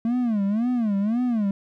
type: tone with vibrato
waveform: triangle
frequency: 222.1 Hz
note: A3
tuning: 16 cents sharp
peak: -18 dBFS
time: 0.05-1.51 s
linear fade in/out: 2 ms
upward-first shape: sine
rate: 1.9 Hz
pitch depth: 210 cents each way
effects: none